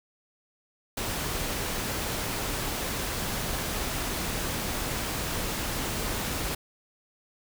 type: noise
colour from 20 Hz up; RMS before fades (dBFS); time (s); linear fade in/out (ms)
pink; -31; 0.97-6.55; 5
effects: none